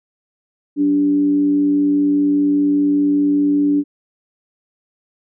sine tone with frequency modulation, 290 Hz, D4, 22 cents flat, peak -12 dBFS, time 0.76-3.84 s, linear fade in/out 50 ms, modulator 105 Hz, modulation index 0.26, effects none

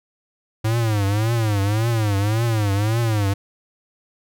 square tone with vibrato, 107.6 Hz, A2, 38 cents flat, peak -18 dBFS, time 0.64-3.34 s, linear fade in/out 10 ms, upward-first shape triangle, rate 1.8 Hz, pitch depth 180 cents each way, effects none

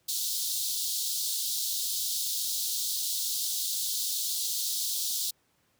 pink high-pass noise, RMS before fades -31 dBFS, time 0.08-5.31 s, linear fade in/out 10 ms, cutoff 3600 Hz, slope 48 dB/octave, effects pink hiss -70 dBFS RMS until 5.79 s + high-pass 80 Hz 12 dB/octave

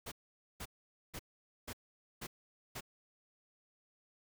pink noise bursts, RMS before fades -44 dBFS, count 6, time 0.06-2.808 s, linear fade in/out 10 ms, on 58 ms, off 480 ms, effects none

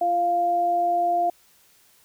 sine tone pair together, 344.4 / 698.5 Hz, F4 / F5, -24 / 0 cents, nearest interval octave, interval 1224 cents, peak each -31 / -19 dBFS, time 0.01-1.3 s, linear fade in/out 5 ms, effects white hiss -58 dBFS RMS until 2.04 s

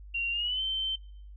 sine tone with pitch glide, 2759 to 3097 Hz, F7 to G7, -22 to -22 cents, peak -28 dBFS, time 0.14-0.96 s, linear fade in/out 10 ms, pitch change +200 cents, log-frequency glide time 0.31-0.62 s, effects noise-tail reverb RT60 0.6 s tail -22 dB re dry + added 50 Hz sine -44 dBFS peak until 1.36 s

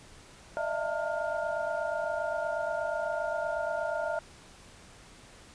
sine tone cluster, 604 / 653 / 681 / 903 / 1413 Hz, D5 / E5 / F5 / A5 / F6, +48 / -17 / -44 / +45 / +20 cents, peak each -34 / -34 / -37 / -38 / -37 dBFS, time 0.57-4.19 s, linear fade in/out 0 ms, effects pink hiss -53 dBFS RMS until 5.54 s + resampled to 22050 Hz

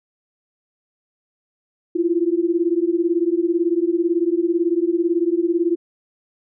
sine beating tone pair, 332.7 / 350.7 Hz, E4 / F4, +16 / +7 cents, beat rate 18 Hz, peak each -19 dBFS, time 1.95-5.76 s, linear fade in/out 10 ms, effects none

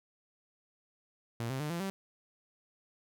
sawtooth tone with pitch steps, 116.54 / 132.33 / 150.26 / 170.62 / 193.74 Hz, A#2 / C3 / D3 / F3 / G3, 0 / +20 / +40 / -40 / -20 cents, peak -30 dBFS, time 1.4-1.9 s, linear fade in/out 0 ms, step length 100 ms, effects none

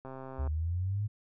click train, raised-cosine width 1 ms, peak -30 dBFS, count 57, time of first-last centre 0.05-0.474 s, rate 132 Hz
sine exponential sweep, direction up, 70.3 to 107.5 Hz, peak -29 dBFS, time 0.38-1.08 s, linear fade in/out 20 ms
effects none

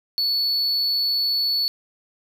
triangle tone, 4433 Hz, C#8, 1 cent flat, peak -18 dBFS, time 0.18-1.68 s, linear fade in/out 0 ms, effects none

